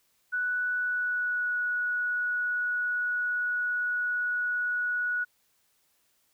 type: tone with pitch glide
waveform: sine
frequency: 1480 to 1464.7 Hz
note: F#6 to F#6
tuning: 0 to -18 cents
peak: -26 dBFS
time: 0.32-5.25 s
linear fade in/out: 20 ms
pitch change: -18 cents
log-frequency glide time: 0.76-1.57 s
effects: white hiss -70 dBFS RMS until 6.33 s